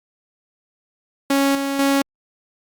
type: tone with level steps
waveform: sawtooth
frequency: 276.4 Hz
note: C#4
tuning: 5 cents flat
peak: -11 / -17 / -11 dBFS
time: 1.3-2.02 s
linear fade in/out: 5 ms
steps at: 1.55 / 1.79 s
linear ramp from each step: 2 ms
effects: Opus 48 kbps